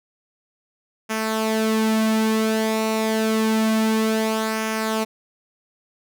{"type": "tone with flanger", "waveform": "sawtooth", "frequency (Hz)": 220, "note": "A3", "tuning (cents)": 0, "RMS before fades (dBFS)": -21, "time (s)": [1.09, 5.05], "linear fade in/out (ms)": 20, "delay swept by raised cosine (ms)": [0.24, 3.94], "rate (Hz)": 0.28, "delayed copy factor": -0.55, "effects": []}